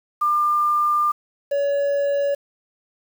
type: tone pair in turn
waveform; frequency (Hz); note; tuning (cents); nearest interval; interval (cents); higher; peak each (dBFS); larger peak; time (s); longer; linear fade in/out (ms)
sine / triangle; 1198 / 565.4; D6 / C#5; +34 / +34; octave + minor second; 1300; first; -16; neither; 0.21-1.12 / 1.51-2.35; first; 10
effects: 7-bit